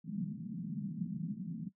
pink band-pass noise, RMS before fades -40 dBFS, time 0.04-1.7 s, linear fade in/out 20 ms, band 160 to 220 Hz, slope 48 dB/octave, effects noise-tail reverb RT60 0.1 s tail -18 dB re dry

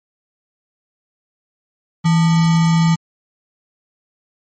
sine tone with sample-and-hold, 164.81 Hz, E3, in tune, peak -10 dBFS, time 2.04-2.96 s, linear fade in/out 20 ms, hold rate 1050 Hz, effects MP3 32 kbps

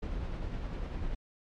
brown noise with tremolo, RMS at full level -34 dBFS, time 0.02-1.15 s, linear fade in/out 10 ms, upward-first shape triangle, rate 10 Hz, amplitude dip 35%, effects low-pass 4000 Hz 12 dB/octave + MP3 96 kbps

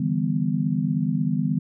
sine chord, E minor seventh, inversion third, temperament just, 148.33 / 164.81 / 197.78 / 247.2 Hz, D3 / E3 / G3 / B3, +18 / 0 / +16 / +2 cents, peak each -26 dBFS, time 0-1.59 s, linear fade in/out 5 ms, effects none

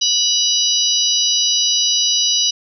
harmonic tone, 980 Hz, B5, 14 cents flat, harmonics 3 / 4 / 5 / 6, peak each -19 / -19 / -19 / -19 dBFS, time 0.01-2.51 s, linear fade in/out 10 ms, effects none

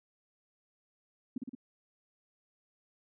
sine tone with echo, 252.9 Hz, B3, 41 cents sharp, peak -31 dBFS, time 1.36-1.38 s, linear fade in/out 5 ms, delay 57 ms, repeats 3, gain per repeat -3 dB, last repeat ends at 1.551 s, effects none

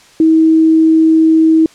sine tone, 320.4 Hz, E4, 49 cents flat, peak -5 dBFS, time 0.2-1.66 s, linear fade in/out 2 ms, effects white hiss -43 dBFS RMS until 1.74 s + low-pass 7000 Hz 12 dB/octave

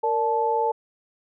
sine tone cluster, 462.2 / 583 / 871 Hz, A#4 / D5 / A5, -15 / -13 / -18 cents, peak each -24 / -31 / -22 dBFS, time 0.03-0.72 s, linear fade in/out 10 ms, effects none

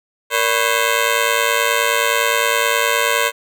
10% pulse ring-modulated tone, 522 Hz, C5, 4 cents flat, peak -3 dBFS, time 0.3-3.32 s, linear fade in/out 50 ms, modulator 54.8 Hz, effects none

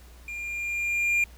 triangle tone with level ramp, 2400 Hz, D7, 37 cents sharp, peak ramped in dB -32 to -18 dBFS, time 0.28-1.24 s, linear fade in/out 2 ms, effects added 60 Hz sine -47 dBFS peak until 1.37 s + pink hiss -55 dBFS RMS until 1.37 s

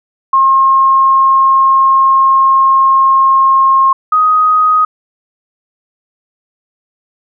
sine tone pair in turn, 1072 / 1252 Hz, C6 / D#6, +42 / +10 cents, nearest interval minor third, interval 268 cents, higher second, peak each -5 / -6 dBFS, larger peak first, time 0.33-3.93 / 4.12-4.85 s, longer first, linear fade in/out 5 ms, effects none

